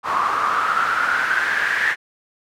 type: noise with band-pass filter sweep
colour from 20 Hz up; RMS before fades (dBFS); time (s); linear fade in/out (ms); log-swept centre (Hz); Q
pink; -20; 0.03-1.96; 50; 1100 to 1800; 8
effects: none